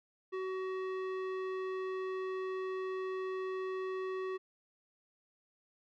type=tone with low-pass filter; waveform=square; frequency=376.2 Hz; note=F#4; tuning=29 cents sharp; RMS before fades=-38 dBFS; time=0.32-4.38 s; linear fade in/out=20 ms; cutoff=2100 Hz; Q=0.88; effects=none